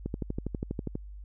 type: click train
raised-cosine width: 3 ms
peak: -19 dBFS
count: 12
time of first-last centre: 0.06-0.954 s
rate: 12.3 Hz
effects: added 50 Hz sine -41 dBFS peak until 1.24 s